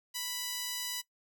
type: tone with high-pass filter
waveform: sawtooth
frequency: 987.8 Hz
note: B5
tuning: in tune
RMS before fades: -37 dBFS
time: 0.14-1.02 s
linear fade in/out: 20 ms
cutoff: 3700 Hz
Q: 0.79
effects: noise-tail reverb RT60 0.1 s tail -19 dB re dry